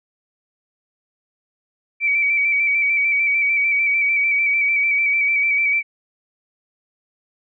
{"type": "tone with vibrato", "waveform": "sine", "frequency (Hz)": 2300, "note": "D7", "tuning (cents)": -37, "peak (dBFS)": -15, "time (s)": [2, 5.83], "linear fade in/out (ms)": 50, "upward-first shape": "square", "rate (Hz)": 6.7, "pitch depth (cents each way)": 29, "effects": []}